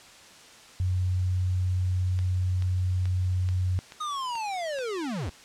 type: tone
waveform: sine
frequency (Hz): 91.7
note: F#2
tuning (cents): -15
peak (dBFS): -23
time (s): 0.8-3.79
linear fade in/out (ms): 0
type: click train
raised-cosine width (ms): 0.2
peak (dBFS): -25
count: 7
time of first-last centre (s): 2.19-4.787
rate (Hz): 2.31
type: linear sweep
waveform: square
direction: down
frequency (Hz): 1256 to 61.74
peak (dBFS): -30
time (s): 4-5.3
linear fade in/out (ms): 10
effects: white hiss -50 dBFS RMS until 5.44 s + low-pass 7000 Hz 12 dB/octave